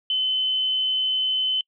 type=tone; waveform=sine; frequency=3044 Hz; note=F#7; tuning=48 cents sharp; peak=-20 dBFS; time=0.1-1.61 s; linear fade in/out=2 ms; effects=noise-tail reverb RT60 0.1 s tail -25 dB re dry